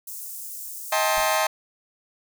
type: high-pass noise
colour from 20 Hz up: white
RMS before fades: -36 dBFS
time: 0.07-1.37 s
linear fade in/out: 5 ms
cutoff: 6700 Hz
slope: 24 dB/octave
type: chord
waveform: sawtooth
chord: A half-diminished seventh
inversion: second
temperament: just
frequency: 633.6 / 792 / 880 / 1056 Hz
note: Eb5 / G5 / A5 / C6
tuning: +31 / +18 / 0 / +16 cents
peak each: -20 / -23 / -23 / -23 dBFS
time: 0.92-1.47 s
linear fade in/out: 5 ms
type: noise with exponential decay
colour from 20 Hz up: brown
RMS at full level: -39 dBFS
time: 1.17-1.4 s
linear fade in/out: 2 ms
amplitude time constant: 49 ms
effects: none